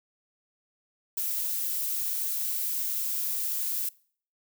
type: noise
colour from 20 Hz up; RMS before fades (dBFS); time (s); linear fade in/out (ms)
violet; -30; 1.17-3.89; 5
effects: noise-tail reverb RT60 0.5 s tail -23 dB re dry